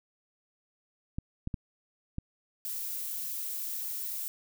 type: clicks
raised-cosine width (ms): 5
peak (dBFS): -21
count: 4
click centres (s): 1.185 / 1.474 / 1.542 / 2.184
type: noise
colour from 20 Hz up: violet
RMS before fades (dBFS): -36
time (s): 2.65-4.28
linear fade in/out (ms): 0
effects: none